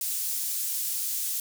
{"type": "high-pass noise", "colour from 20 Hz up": "pink", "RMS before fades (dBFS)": -30, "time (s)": [0.01, 1.4], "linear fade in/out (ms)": 2, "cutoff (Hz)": 8500, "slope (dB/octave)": 12, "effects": []}